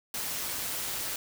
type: noise with amplitude modulation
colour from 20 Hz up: white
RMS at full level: -32 dBFS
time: 0.14-1.16 s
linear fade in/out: 2 ms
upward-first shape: sine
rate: 199 Hz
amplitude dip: 45%
effects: none